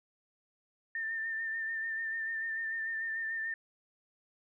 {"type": "tone with vibrato", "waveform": "sine", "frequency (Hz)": 1800, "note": "A6", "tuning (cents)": 39, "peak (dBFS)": -33, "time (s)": [0.95, 3.54], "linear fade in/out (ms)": 2, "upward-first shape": "sine", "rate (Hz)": 6.8, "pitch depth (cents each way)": 30, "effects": []}